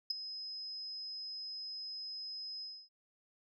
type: tone with ADSR envelope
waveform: sine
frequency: 5080 Hz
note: D#8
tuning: 35 cents sharp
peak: -27 dBFS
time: 0.1-2.89 s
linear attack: 7 ms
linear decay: 11 ms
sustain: -14 dB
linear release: 270 ms
effects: tanh soft clip ceiling -25 dBFS